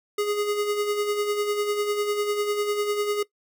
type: tone with tremolo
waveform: square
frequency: 414.3 Hz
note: G#4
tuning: 4 cents flat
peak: -22 dBFS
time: 0.18-3.23 s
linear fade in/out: 5 ms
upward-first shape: sine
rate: 10 Hz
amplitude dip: 50%
effects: noise-tail reverb RT60 0.1 s tail -19 dB re dry